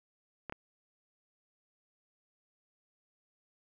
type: clicks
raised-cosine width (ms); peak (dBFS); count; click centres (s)
0.5; -24; 2; 0.497 / 0.524
effects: none